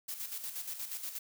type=noise with tremolo; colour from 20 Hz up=blue; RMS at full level=-39 dBFS; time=0.08-1.19 s; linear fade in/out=10 ms; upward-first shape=square; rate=8.4 Hz; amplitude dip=55%; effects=none